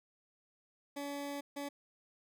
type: tone bursts at uneven times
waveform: 20% pulse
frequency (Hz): 284.2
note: C#4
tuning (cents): +43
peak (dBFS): -34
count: 2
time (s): 0.96-1.41 / 1.56-1.69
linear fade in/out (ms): 10
effects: none